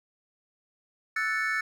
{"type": "chord", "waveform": "triangle", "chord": "F# minor seventh", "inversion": "third", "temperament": "equal", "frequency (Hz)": [1318.5, 1480, 1760, 2217], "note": ["E6", "F#6", "A6", "C#7"], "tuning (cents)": [0, 0, 0, 0], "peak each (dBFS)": [-32, -32, -27, -31], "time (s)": [1.16, 1.61], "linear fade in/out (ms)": 5, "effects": []}